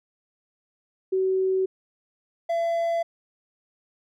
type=tone pair in turn; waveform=sine / triangle; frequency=378.1 / 673.7 Hz; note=F#4 / E5; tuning=+38 / +38 cents; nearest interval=minor seventh; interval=1000 cents; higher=second; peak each=-20 dBFS; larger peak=neither; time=1.12-1.66 / 2.49-3.03 s; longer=neither; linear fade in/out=10 ms; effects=none